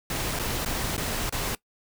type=noise with dropouts; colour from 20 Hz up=pink; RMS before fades=-29 dBFS; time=0.1-1.55 s; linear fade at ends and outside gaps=2 ms; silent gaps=0.39-0.395 / 0.649-0.659 / 0.967-0.978 / 1.295-1.324 s; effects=noise-tail reverb RT60 0.1 s tail -20 dB re dry